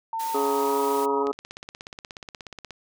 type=tone with pitch glide; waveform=sine; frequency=902 to 953.4 Hz; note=A5 to A#5; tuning=+43 to +39 cents; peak=-26 dBFS; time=0.13-1.23 s; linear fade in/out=2 ms; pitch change=+96 cents; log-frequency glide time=0.28-0.79 s
type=high-pass noise; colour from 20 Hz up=white; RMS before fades=-38 dBFS; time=0.19-1.06 s; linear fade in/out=10 ms; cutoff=310 Hz; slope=12 dB/octave
type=harmonic tone; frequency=140 Hz; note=C#3; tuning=18 cents sharp; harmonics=2 / 3 / 4 / 5 / 6 / 7 / 8 / 9; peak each=-31 / -24 / -36 / -38 / -36 / -38 / -40 / -32 dBFS; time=0.34-1.32 s; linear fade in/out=10 ms
type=click train; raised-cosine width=0.2 ms; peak=-21 dBFS; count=25; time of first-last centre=1.27-2.707 s; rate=16.7 Hz
effects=none